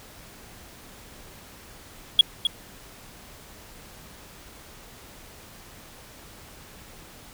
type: tone with echo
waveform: triangle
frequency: 3322 Hz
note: G#7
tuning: in tune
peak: -7 dBFS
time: 2.19-2.21 s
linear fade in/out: 2 ms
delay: 260 ms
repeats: 1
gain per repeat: -10 dB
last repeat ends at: 2.47 s
effects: tanh soft clip ceiling -5 dBFS + pink hiss -47 dBFS RMS until 7.33 s